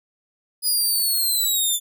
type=linear sweep; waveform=10% pulse; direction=down; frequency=4979 to 3494 Hz; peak=-12 dBFS; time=0.62-1.8 s; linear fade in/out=50 ms; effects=none